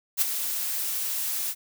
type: noise with ADSR envelope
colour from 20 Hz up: blue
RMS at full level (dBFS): -20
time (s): 0.17-1.55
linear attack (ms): 45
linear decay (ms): 14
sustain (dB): -9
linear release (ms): 53
effects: none